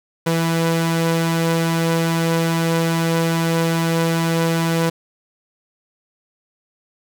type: tone pair together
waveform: sawtooth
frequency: 165.5 / 494.1 Hz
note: E3 / B4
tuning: +7 / +1 cents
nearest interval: octave + perfect fifth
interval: 1894 cents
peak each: -13 / -21 dBFS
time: 0.26-4.9 s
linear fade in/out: 10 ms
effects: none